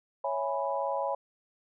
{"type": "chord", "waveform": "sine", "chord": "C# minor seventh", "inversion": "none", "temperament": "equal", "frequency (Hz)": [554.4, 659.3, 830.6, 987.8], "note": ["C#5", "E5", "G#5", "B5"], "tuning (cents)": [0, 0, 0, 0], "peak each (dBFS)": [-32, -36, -34, -34], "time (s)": [0.24, 1.15], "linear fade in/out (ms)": 5, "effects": []}